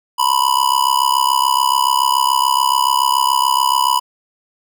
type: tone with amplitude modulation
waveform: square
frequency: 987.8 Hz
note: B5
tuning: in tune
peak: -9 dBFS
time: 0.18-4 s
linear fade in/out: 20 ms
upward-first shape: sine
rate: 67 Hz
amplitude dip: 95%
effects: none